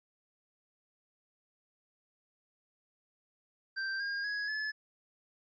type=tone with pitch steps; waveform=square; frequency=1568 / 1617.7 / 1668.9 / 1721.8 Hz; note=G6 / G#6 / G#6 / A6; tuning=0 / -46 / +8 / -38 cents; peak=-34 dBFS; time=3.76-4.72 s; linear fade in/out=20 ms; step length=240 ms; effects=resampled to 16000 Hz